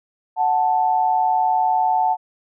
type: tone pair together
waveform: sine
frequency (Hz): 740 / 880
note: F#5 / A5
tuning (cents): 0 / 0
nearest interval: minor third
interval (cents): 300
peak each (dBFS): -18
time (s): 0.36-2.17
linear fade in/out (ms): 50
effects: none